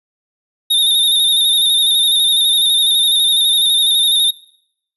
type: tone with vibrato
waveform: square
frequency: 3668 Hz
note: A#7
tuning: 29 cents flat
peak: -11 dBFS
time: 0.7-4.31 s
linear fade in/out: 10 ms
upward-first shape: square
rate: 12 Hz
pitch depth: 40 cents each way
effects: noise-tail reverb RT60 0.7 s tail -21 dB re dry + resampled to 32000 Hz